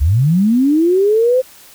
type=linear sweep; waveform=sine; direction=up; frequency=61.74 to 524 Hz; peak=-9 dBFS; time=0-1.42 s; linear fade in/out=20 ms; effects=white hiss -42 dBFS RMS until 1.74 s